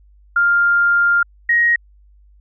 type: tone pair in turn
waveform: sine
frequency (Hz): 1400 / 1883.8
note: F6 / A#6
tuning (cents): +4 / +18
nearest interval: perfect fourth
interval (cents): 514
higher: second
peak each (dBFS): -11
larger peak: neither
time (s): 0.36-1.23 / 1.49-1.76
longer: first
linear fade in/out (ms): 5
effects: added 50 Hz sine -46 dBFS peak until 2.4 s